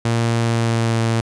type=tone with pitch glide; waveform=sawtooth; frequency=116 to 114.14 Hz; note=A#2 to A#2; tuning=-8 to -36 cents; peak=-12 dBFS; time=0.05-1.21 s; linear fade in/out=5 ms; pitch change=-28 cents; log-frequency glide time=0.39-1 s; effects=resampled to 22050 Hz